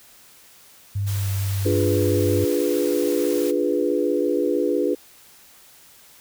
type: tone with pitch glide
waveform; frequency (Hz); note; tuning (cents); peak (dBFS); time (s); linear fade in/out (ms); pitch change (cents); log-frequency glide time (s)
sine; 100.1 to 98.04; G2 to G2; +37 to +1; -21; 0.95-2.45; 10; -36; 1.12-1.3
type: noise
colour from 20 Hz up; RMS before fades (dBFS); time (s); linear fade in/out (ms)
white; -35; 1.06-3.52; 20
type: chord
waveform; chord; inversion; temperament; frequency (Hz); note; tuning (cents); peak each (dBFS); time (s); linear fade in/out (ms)
sine; D diminished seventh; none; equal; 293.7 / 349.2 / 415.3 / 493.9; D4 / F4 / Ab4 / Cb5; 0 / 0 / 0 / 0; -24; 1.65-4.95; 10
effects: white hiss -50 dBFS RMS until 6.2 s